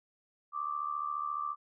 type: tone with amplitude modulation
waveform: sine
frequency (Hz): 1175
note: D6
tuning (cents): +1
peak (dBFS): -29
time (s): 0.52-1.56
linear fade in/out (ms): 50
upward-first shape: sine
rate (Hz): 74.4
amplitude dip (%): 80
effects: none